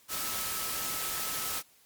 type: tone in noise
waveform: sine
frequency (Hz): 1298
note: E6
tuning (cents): -27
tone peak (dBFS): -43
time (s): 0.08-1.63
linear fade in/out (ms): 50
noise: white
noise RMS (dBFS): -34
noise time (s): 0.08-1.63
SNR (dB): -12
effects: white hiss -62 dBFS RMS until 1.85 s + Opus 48 kbps